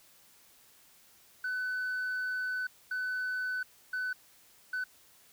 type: tone bursts at uneven times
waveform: sine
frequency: 1504 Hz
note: F#6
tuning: 28 cents sharp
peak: -29 dBFS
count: 4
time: 1.44-2.67 / 2.91-3.63 / 3.93-4.13 / 4.73-4.84 s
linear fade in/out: 5 ms
effects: tanh soft clip ceiling -30 dBFS + white hiss -61 dBFS RMS until 5.32 s